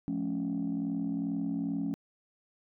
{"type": "chord", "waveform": "sine", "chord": "F augmented", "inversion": "none", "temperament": "equal with one note detuned", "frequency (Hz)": [174.61, 215, 277.2], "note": ["F3", "A3", "C#4"], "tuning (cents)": [0, -40, 0], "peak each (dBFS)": [-35, -34, -31], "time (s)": [0.08, 1.94], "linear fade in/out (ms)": 0, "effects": ["tanh soft clip ceiling -25 dBFS"]}